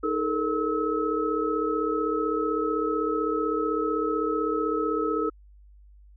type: tone cluster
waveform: sine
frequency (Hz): 311.5 / 425.3 / 461.1 / 1292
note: D#4 / G#4 / A#4 / E6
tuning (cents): +2 / +41 / -19 / -35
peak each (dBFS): -29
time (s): 0.03-5.3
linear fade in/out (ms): 10
effects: added 50 Hz sine -49 dBFS peak until 6.16 s